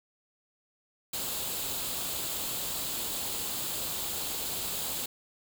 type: noise with comb filter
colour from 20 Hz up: white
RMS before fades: -34 dBFS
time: 1.13-5.06 s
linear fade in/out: 5 ms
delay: 0.26 ms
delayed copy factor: +0.5
effects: none